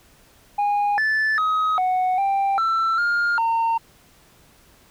sine tone with pitch steps, 820 / 1748 / 1265 / 739 / 788 / 1336 / 1411 / 914 Hz, G#5 / A6 / D#6 / F#5 / G5 / E6 / F6 / A#5, -22 / -12 / +28 / -2 / +9 / +23 / +17 / -34 cents, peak -15 dBFS, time 0.58-3.78 s, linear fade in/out 10 ms, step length 400 ms, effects tanh soft clip ceiling -17 dBFS + pink hiss -54 dBFS RMS until 4.9 s

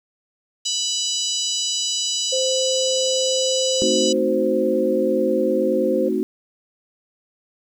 harmonic tone, 987 Hz, B5, 1 cent flat, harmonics 3 / 4 / 5 / 6 / 7 / 8, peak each -26 / -27 / -28 / -29 / -29 / -30 dBFS, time 0.65-4.13 s, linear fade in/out 10 ms
sine tone, 521 Hz, C5, 7 cents flat, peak -20 dBFS, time 2.32-6.09 s, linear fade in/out 10 ms
sine chord, A diminished seventh, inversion none, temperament equal, 220 / 261.6 / 311.1 / 370 Hz, A3 / C4 / Eb4 / Gb4, 0 / 0 / 0 / 0 cents, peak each -25 / -26 / -25 / -22 dBFS, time 3.82-6.23 s, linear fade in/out 0 ms
effects 8-bit

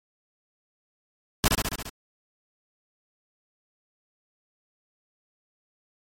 pink noise with echo, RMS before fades -19 dBFS, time 1.44-1.48 s, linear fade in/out 0 ms, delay 69 ms, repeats 6, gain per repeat -3 dB, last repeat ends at 1.894 s, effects MP3 64 kbps

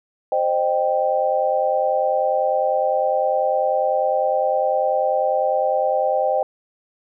sine chord, C minor, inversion none, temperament equal with one note detuned, 523.3 / 613.3 / 784 Hz, C5 / Eb5 / G5, 0 / -25 / 0 cents, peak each -21 dBFS, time 0.32-6.43 s, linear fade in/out 2 ms, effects none

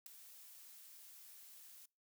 blue noise with ADSR envelope, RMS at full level -45 dBFS, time 0.06-1.86 s, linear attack 5 ms, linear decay 3 ms, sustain -13 dB, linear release 8 ms, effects noise-tail reverb RT60 0.3 s tail -25 dB re dry

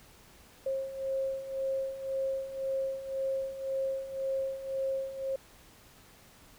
sine beating tone pair, 535 / 536.9 Hz, C5 / C5, +38 / +45 cents, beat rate 1.9 Hz, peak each -37 / -32 dBFS, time 0.66-5.36 s, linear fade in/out 5 ms, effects pink hiss -57 dBFS RMS until 6.58 s

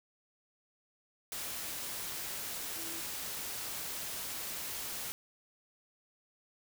sine tone in noise, 329.6 Hz, E4, in tune, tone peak -49 dBFS, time 2.77-3 s, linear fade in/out 0 ms, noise white, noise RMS -40 dBFS, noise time 1.32-5.12 s, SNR -12 dB, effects none

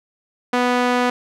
sawtooth tone with band-pass filter, 246.9 Hz, B3, in tune, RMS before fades -18 dBFS, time 0.53-1.1 s, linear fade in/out 5 ms, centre 1100 Hz, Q 0.53, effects none

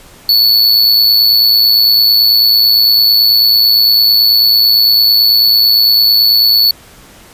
square tone with amplitude modulation, 4435 Hz, C#8, in tune, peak -4 dBFS, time 0.29-6.71 s, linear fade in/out 2 ms, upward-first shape sine, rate 109 Hz, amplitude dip 50%, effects pink hiss -39 dBFS RMS until 7.33 s + resampled to 32000 Hz

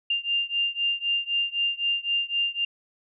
sine beating tone pair, 2794 / 2797.9 Hz, F7 / F7, 0 / +3 cents, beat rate 3.9 Hz, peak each -26 / -27 dBFS, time 0.1-2.65 s, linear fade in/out 5 ms, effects none

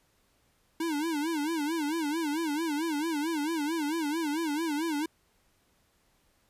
square tone with vibrato, 311.1 Hz, D#4, in tune, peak -29 dBFS, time 0.8-5.06 s, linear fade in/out 5 ms, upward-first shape sine, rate 4.5 Hz, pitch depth 140 cents each way, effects pink hiss -69 dBFS RMS until 6.49 s + resampled to 32000 Hz

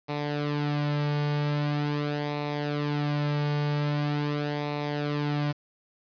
sawtooth tone with flanger, 146.83 Hz, D3, in tune, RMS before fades -28 dBFS, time 0.08-5.53 s, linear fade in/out 20 ms, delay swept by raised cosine 0.63 to 3.03 ms, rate 0.43 Hz, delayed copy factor -0.6, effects resampled to 11025 Hz + 8-bit

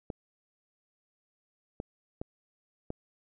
clicks, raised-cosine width 2 ms, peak -22 dBFS, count 4, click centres 0.102 / 1.801 / 2.215 / 2.904 s, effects none

